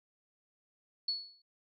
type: tone with exponential decay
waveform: sine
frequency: 4402 Hz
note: C#8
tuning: 13 cents flat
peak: -28 dBFS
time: 1.08-1.42 s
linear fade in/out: 5 ms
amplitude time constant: 73 ms
effects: none